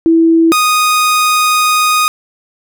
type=tone pair in turn; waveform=sine / sawtooth; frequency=328.7 / 1241 Hz; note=E4 / D#6; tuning=-5 / -5 cents; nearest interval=octave + major seventh; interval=2300 cents; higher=second; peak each=-5 dBFS; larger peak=neither; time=0.06-0.52 / 0.52-2.08 s; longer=second; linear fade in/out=0 ms; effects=none